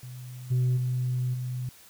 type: tone with level steps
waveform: sine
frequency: 125.9 Hz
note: B2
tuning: 34 cents sharp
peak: -38 / -19 / -24 / -29 dBFS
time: 0.03-1.69 s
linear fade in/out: 2 ms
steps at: 0.5 / 0.76 / 1.33 s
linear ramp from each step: 20 ms
effects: tanh soft clip ceiling -20 dBFS + white hiss -53 dBFS RMS until 1.89 s